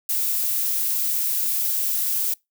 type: noise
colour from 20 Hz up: violet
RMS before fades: -23 dBFS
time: 0.09-2.34 s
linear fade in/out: 5 ms
effects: noise-tail reverb RT60 0.2 s tail -25 dB re dry